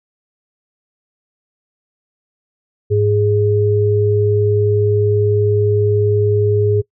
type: tone pair together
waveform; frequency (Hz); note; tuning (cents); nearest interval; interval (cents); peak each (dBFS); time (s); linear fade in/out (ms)
sine; 104 / 414.8; G#2 / G#4; +3 / -2; 2 octaves; 2395; -14; 2.9-6.82; 20
effects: noise-tail reverb RT60 0.1 s tail -23 dB re dry